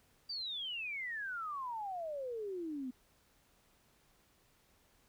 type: exponential sweep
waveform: sine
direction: down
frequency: 4740 to 245.7 Hz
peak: -38 dBFS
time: 0.29-2.91 s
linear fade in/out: 10 ms
effects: pink hiss -70 dBFS RMS until 5.08 s